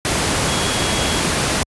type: tone in noise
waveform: sine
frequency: 3322 Hz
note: G#7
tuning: in tune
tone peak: -27 dBFS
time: 0.48-1.2 s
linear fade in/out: 0 ms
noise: pink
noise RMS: -18 dBFS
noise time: 0.05-1.63 s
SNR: -12 dB
effects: high-pass 60 Hz 12 dB/octave + resampled to 24000 Hz